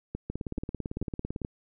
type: two click trains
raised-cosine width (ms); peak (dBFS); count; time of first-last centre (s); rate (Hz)
3; -20 / -20; 21 / 4; 0.3-1.417 / 0.15-1.449; 17.9 / 2.31
effects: none